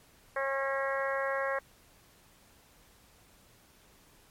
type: harmonic tone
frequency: 272 Hz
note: C#4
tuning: 33 cents flat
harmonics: 2 / 3 / 4 / 5 / 6 / 7 / 8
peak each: -32 / -41 / -36 / -41 / -37 / -38 / -46 dBFS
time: 0.36-1.59 s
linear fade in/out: 5 ms
effects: pink hiss -61 dBFS RMS until 4.3 s + MP3 64 kbps